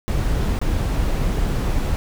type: noise with dropouts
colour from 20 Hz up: brown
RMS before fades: -20 dBFS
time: 0.08-1.96 s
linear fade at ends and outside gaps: 0 ms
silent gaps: 0.59-0.615 s
effects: none